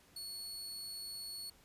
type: tone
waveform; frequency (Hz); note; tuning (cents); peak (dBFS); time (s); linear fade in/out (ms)
sawtooth; 4392; C#8; -17; -40; 0.16-1.5; 5
effects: pink hiss -65 dBFS RMS until 1.64 s + resampled to 32000 Hz